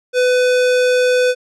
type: tone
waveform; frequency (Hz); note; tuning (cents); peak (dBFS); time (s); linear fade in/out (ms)
square; 500; B4; +21; -12; 0.13-1.35; 50
effects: low-pass 7000 Hz 12 dB/octave